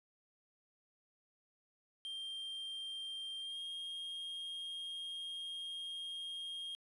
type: tone with pitch glide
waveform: triangle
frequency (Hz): 3177 to 3236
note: G7 to G#7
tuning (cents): +23 to -46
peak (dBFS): -40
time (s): 2.05-6.75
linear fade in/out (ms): 0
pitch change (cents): +31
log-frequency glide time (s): 3.4-3.59
effects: resampled to 32000 Hz + 12-bit